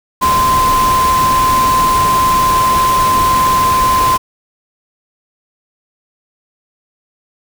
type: tone in noise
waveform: sine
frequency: 1035 Hz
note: C6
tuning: 19 cents flat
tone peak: -9 dBFS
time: 0.21-4.18 s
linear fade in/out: 20 ms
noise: pink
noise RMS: -19 dBFS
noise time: 0.21-4.18 s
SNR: +7 dB
effects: none